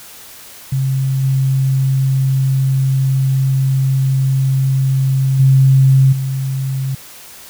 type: tone with level steps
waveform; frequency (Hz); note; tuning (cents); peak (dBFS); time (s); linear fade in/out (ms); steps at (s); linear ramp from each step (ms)
sine; 133.7; C3; +38; -13 / -11 / -6 / -16; 0.72-6.95; 5; 1.23 / 5.39 / 6.12; 10
effects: white hiss -37 dBFS RMS until 7.49 s